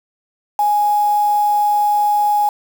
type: tone with quantisation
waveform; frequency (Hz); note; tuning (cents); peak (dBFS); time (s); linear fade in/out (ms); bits
sine; 830.6; G#5; 0; -12; 0.59-2.49; 2; 5
effects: none